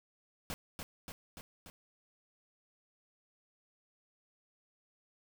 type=noise with echo; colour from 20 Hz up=pink; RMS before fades=-40 dBFS; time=0.5-0.54 s; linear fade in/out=0 ms; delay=290 ms; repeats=4; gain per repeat=-3 dB; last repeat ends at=1.7 s; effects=none